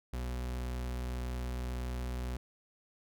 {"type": "tone", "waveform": "40% pulse", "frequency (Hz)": 61.74, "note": "B1", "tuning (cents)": 0, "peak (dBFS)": -34, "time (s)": [0.13, 2.37], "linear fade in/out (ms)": 5, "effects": []}